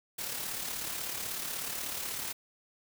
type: noise with amplitude modulation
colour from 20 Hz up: white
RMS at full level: -35 dBFS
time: 0.18-2.33 s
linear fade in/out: 10 ms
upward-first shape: sine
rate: 36.3 Hz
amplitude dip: 45%
effects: none